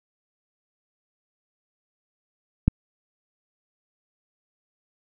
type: click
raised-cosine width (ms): 5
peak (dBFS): -4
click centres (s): 2.68
effects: none